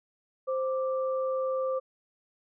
sine tone pair together, 523.3 / 1174.8 Hz, C5 / D6, 0 / 0 cents, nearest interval octave + major second, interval 1400 cents, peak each -27 / -36 dBFS, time 0.47-1.8 s, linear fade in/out 20 ms, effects none

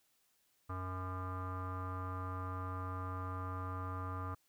square tone with low-pass filter, 92.5 Hz, F#2, in tune, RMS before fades -41 dBFS, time 0.69-4.35 s, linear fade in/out 10 ms, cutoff 1200 Hz, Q 8, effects white hiss -75 dBFS RMS until 4.48 s

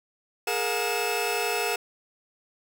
sawtooth tone cluster, 416.3 / 467.5 / 719 / 2613 Hz, G#4 / A#4 / F#5 / E7, +4 / +5 / -50 / -16 cents, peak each -27 dBFS, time 0.47-1.76 s, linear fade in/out 5 ms, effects none

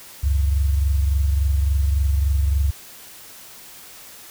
sine tone pair together, 69.47 / 93 Hz, C#2 / F#2, +4 / +9 cents, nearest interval perfect fourth, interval 505 cents, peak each -16 / -26 dBFS, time 0.23-2.71 s, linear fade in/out 10 ms, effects white hiss -42 dBFS RMS until 4.3 s

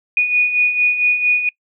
sine beating tone pair, 2462 / 2466.4 Hz, D#7 / D#7, -19 / -16 cents, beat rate 4.4 Hz, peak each -20 / -13 dBFS, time 0.17-1.49 s, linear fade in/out 2 ms, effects noise-tail reverb RT60 0.1 s tail -26 dB re dry

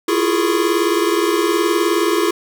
square tone cluster, 334.9 / 353.9 / 413.3 / 453.7 / 1104 Hz, E4 / F4 / G#4 / A#4 / C#6, +27 / +23 / -8 / -47 / -7 cents, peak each -19 / -22 / -20 / -27 / -26 dBFS, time 0.08-2.31 s, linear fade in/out 5 ms, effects none

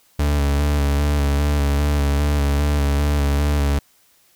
40% pulse tone with vibrato, 72 Hz, D2, 34 cents flat, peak -15 dBFS, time 0.19-3.79 s, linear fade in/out 5 ms, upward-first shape square, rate 2.5 Hz, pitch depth 24 cents each way, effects white hiss -57 dBFS RMS until 4.35 s

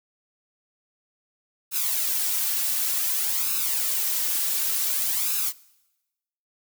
blue noise with flanger, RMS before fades -25 dBFS, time 1.71-5.53 s, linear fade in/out 50 ms, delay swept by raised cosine 0.76 to 3.56 ms, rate 0.55 Hz, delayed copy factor +0.65, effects noise-tail reverb RT60 1.0 s tail -22 dB re dry

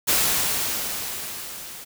white noise with level ramp, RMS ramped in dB -19 to -39 dBFS, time 0.07-1.85 s, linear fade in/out 20 ms, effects none

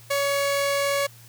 sawtooth tone pair together, 562.4 / 2206 Hz, C#5 / C#7, +25 / -9 cents, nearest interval 2 octaves, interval 2366 cents, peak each -18 / -28 dBFS, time 0.1-1.07 s, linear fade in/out 10 ms, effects added 117 Hz sine -48 dBFS peak until 1.28 s + white hiss -51 dBFS RMS until 1.28 s

